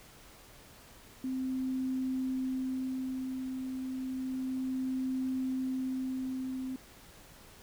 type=tone with tremolo; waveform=sine; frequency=260 Hz; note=C4; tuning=11 cents flat; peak=-30 dBFS; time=1.24-6.76 s; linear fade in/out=2 ms; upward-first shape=sine; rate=0.31 Hz; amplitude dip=40%; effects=pink hiss -55 dBFS RMS until 7.62 s